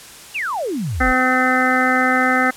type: exponential sweep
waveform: sine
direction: down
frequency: 2960 to 33.63 Hz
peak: -20 dBFS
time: 0.34-1.13 s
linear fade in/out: 20 ms
type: harmonic tone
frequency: 256.1 Hz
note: C4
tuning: 37 cents flat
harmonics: 1 / 2 / 3 / 5 / 6 / 7 / 8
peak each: -20 / -24 / -21 / -20 / -21 / -22 / -22 dBFS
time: 1-2.51 s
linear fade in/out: 10 ms
effects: white hiss -39 dBFS RMS until 2.56 s + low-pass 11000 Hz 12 dB/octave